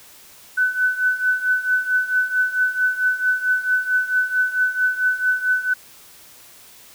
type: tone with tremolo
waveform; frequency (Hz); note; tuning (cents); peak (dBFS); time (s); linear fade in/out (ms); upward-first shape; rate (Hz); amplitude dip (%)
sine; 1504; F#6; +28; -13; 0.57-5.74; 10; triangle; 4.5; 85
effects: white hiss -46 dBFS RMS until 6.94 s